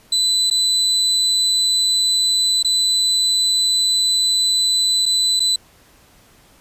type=tone with dropouts; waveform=35% pulse; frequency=4003 Hz; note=B7; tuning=23 cents sharp; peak=-13 dBFS; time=0.12-5.56 s; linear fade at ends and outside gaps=5 ms; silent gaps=0.501-0.51 / 2.628-2.646 / 5.057-5.061 / 5.396-5.402 s; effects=pink hiss -51 dBFS RMS until 6.6 s + resampled to 32000 Hz